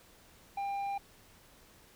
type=tone with tanh clipping; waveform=sine; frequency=797 Hz; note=G5; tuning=28 cents sharp; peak=-34 dBFS; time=0.57-0.98 s; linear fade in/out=5 ms; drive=6 dB; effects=pink hiss -60 dBFS RMS until 1.95 s